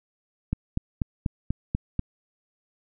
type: click train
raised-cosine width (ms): 5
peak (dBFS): -12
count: 7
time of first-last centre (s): 0.53-1.993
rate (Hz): 4.1
effects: none